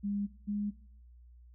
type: tone pair in turn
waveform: sine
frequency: 202.5 / 205.9 Hz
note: G#3 / G#3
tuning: -43 / -15 cents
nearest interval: unison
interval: 28 cents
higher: second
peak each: -31 / -31 dBFS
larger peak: neither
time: 0.03-0.27 / 0.47-0.71 s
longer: neither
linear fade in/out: 20 ms
effects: noise-tail reverb RT60 0.6 s tail -19 dB re dry + added 60 Hz sine -53 dBFS peak until 1.54 s